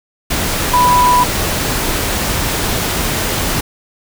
sine tone in noise, 987.8 Hz, B5, in tune, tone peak -8 dBFS, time 0.73-1.24 s, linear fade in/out 10 ms, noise pink, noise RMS -17 dBFS, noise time 0.3-3.61 s, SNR +6 dB, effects none

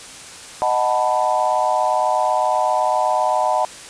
sine chord, B dominant seventh, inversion first, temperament equal, 622.3 / 740 / 880 / 987.8 Hz, D#5 / F#5 / A5 / B5, 0 / 0 / 0 / 0 cents, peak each -21 / -20 / -21 / -22 dBFS, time 0.62-3.65 s, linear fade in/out 0 ms, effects white hiss -37 dBFS RMS until 3.89 s + resampled to 22050 Hz

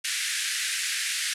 pink band-pass noise, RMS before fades -29 dBFS, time 0.04-1.34 s, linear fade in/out 10 ms, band 1600 to 11000 Hz, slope 48 dB/octave, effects none

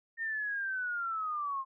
sine linear sweep, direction down, 1836 to 1053 Hz, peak -32 dBFS, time 0.17-1.65 s, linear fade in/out 50 ms, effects none

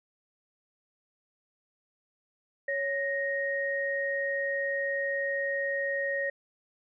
sine tone pair together, 555 / 1868 Hz, C#5 / A#6, +2 / +3 cents, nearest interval octave + major sixth, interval 2101 cents, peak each -31 / -30 dBFS, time 2.68-6.3 s, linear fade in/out 5 ms, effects none

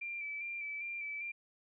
sine tone with vibrato, 2344 Hz, D7, 4 cents flat, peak -38 dBFS, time 0.01-1.32 s, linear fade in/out 10 ms, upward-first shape square, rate 2.5 Hz, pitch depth 26 cents each way, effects none

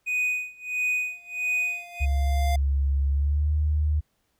triangle tone with tremolo, 2489 Hz, D#7, in tune, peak -20 dBFS, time 0.06-2.06 s, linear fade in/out 20 ms, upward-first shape sine, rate 1.5 Hz, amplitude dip 95%
square tone with exponential growth, 697 Hz, F5, 4 cents flat, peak -27 dBFS, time 0.99-2.56 s, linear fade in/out 5 ms, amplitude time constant 340 ms
sine tone with pitch glide, 69.3 to 75.57 Hz, C#2 to D#2, 0 to -50 cents, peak -20 dBFS, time 2-4.01 s, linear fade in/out 20 ms, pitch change +150 cents, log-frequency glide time 3.09-3.51 s
effects pink hiss -72 dBFS RMS until 4.39 s

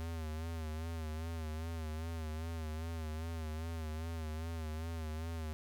square tone with vibrato, 80.3 Hz, E2, 45 cents flat, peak -39 dBFS, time 0-5.53 s, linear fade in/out 0 ms, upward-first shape sine, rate 2.5 Hz, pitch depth 63 cents each way, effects none

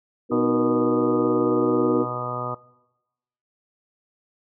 sine chord, B major seventh, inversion none, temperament equal with one note detuned, 246.9 / 311.1 / 370 / 474.3 Hz, B3 / D#4 / F#4 / A#4, 0 / 0 / 0 / +30 cents, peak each -24 dBFS, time 0.29-2.06 s, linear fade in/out 50 ms
harmonic tone, 123.2 Hz, B2, 4 cents flat, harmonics 1 / 2 / 3 / 4 / 5 / 6 / 7 / 8 / 9 / 10, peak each -34 / -39 / -38 / -35 / -34 / -39 / -40 / -37 / -39 / -30 dBFS, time 0.31-2.55 s, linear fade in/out 10 ms
effects noise-tail reverb RT60 1.0 s tail -21 dB re dry

